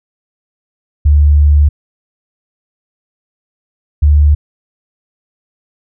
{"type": "tone pair in turn", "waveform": "sine", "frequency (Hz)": [73.42, 73.7], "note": ["D2", "D2"], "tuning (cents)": [0, 7], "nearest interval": "unison", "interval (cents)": 7, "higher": "second", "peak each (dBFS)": -4, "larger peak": "neither", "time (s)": [[1.05, 1.69], [4.02, 4.35]], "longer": "first", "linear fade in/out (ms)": 10, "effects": []}